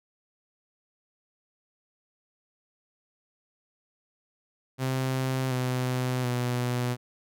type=tone with pitch steps; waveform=sawtooth; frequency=130.81 / 127.01 / 123.33 Hz; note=C3 / B2 / B2; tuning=0 / +49 / -2 cents; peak=-22 dBFS; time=4.78-6.97 s; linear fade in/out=50 ms; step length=730 ms; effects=none